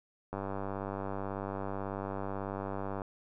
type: click train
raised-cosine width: 1 ms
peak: -23 dBFS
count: 265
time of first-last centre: 0.33-3.018 s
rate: 98.2 Hz
effects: none